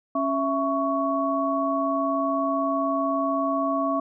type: tone cluster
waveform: sine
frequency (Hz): 275.5 / 663 / 1116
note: C#4 / E5 / C#6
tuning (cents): -11 / +10 / +11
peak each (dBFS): -26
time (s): 0.15-4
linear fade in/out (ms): 5
effects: none